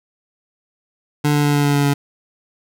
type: tone with pitch steps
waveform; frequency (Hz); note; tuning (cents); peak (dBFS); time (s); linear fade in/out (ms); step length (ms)
25% pulse; 147.5 / 146.57 / 145.64 / 144.72 / 143.8 / 142.89 / 141.98; D3 / D3 / D3 / D3 / D3 / D3 / C#3; +8 / -3 / -14 / -25 / -36 / -47 / +42; -10; 1.24-1.94; 10; 100
effects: none